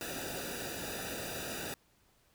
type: noise with comb filter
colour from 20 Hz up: pink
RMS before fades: -40 dBFS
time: 0.01-1.74 s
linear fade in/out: 0 ms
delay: 0.93 ms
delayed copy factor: -0.85
effects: pink hiss -69 dBFS RMS until 2.34 s